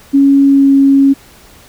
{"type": "tone with pitch glide", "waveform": "sine", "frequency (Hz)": [277.2, 274.8], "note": ["C#4", "C#4"], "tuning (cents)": [0, -15], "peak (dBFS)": -4, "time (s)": [0.13, 1.14], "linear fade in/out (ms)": 20, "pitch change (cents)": -15, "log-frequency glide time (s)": [0.44, 0.72], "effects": ["pink hiss -41 dBFS RMS until 1.68 s"]}